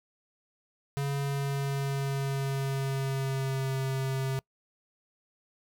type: tone with pitch glide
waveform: square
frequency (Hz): 140 to 133.6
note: C#3 to C3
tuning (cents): +18 to +36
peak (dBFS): -29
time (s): 0.97-4.39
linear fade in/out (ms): 0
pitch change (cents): -82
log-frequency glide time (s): 1.22-3.76
effects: noise-tail reverb RT60 0.1 s tail -25 dB re dry